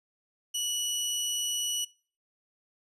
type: tone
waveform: 20% pulse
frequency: 2942 Hz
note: F#7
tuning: 11 cents flat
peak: -24 dBFS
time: 0.54-1.85 s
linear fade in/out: 10 ms
effects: noise-tail reverb RT60 0.4 s tail -22 dB re dry + resampled to 32000 Hz